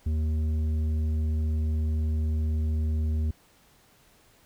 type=tone with tanh clipping; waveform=sine; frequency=78 Hz; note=D#2; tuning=5 cents sharp; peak=-25 dBFS; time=0.06-3.31 s; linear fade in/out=5 ms; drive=8 dB; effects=pink hiss -60 dBFS RMS until 4.45 s